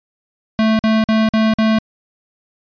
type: tone bursts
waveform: square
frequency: 220 Hz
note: A3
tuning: in tune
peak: -12 dBFS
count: 5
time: 0.59-1.786 s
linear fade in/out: 0 ms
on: 200 ms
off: 49 ms
effects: resampled to 11025 Hz